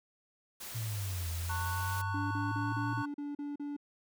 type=noise; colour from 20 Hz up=white; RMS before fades=-44 dBFS; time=0.6-2.02 s; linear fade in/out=10 ms
type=linear two-way sweep; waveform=sine; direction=down then up; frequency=116.7 to 82.41 to 116.7 Hz; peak=-34 dBFS; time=0.74-3.03 s; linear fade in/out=20 ms; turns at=1.3 s
type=chord; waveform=triangle; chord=F# minor; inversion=first; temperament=equal with one note detuned; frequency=901.6 / 1108.7 / 1480 Hz; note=A5 / C#6 / F#6; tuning=+42 / 0 / 0 cents; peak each=-37 / -39 / -38 dBFS; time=1.49-3.06 s; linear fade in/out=10 ms
type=tone bursts; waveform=triangle; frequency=289 Hz; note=D4; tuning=28 cents flat; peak=-34 dBFS; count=8; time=2.14-3.766 s; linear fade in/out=5 ms; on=170 ms; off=38 ms
effects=none